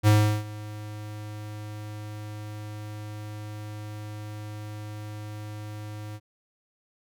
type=tone with ADSR envelope; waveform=square; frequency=105.8 Hz; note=G#2; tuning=33 cents sharp; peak=-15 dBFS; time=0.03-6.2 s; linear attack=43 ms; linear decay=360 ms; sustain=-21 dB; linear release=48 ms; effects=none